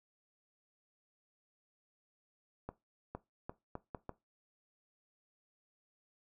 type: accelerating click train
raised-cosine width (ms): 1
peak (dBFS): -27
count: 6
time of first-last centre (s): 2.69-4.093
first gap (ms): 460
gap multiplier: 0.75
effects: noise-tail reverb RT60 0.2 s tail -17 dB re dry